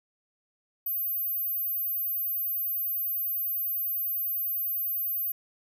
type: tone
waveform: sine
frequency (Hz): 14390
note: A9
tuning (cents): +38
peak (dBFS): -27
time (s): 0.86-5.32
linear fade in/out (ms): 5
effects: none